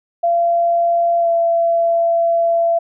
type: tone with pitch glide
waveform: sine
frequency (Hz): 684 to 674.6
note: F5 to E5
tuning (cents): -36 to +40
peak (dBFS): -12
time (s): 0.23-2.79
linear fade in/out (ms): 10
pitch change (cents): -24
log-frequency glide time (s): 1.2-1.28
effects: none